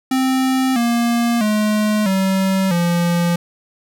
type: tone with pitch steps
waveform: square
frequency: 261.4 / 235.6 / 212.3 / 191.36 / 172.46 Hz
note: C4 / A#3 / G#3 / G3 / F3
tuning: -1 / +19 / +38 / -41 / -21 cents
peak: -15 dBFS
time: 0.11-3.36 s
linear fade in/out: 5 ms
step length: 650 ms
effects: none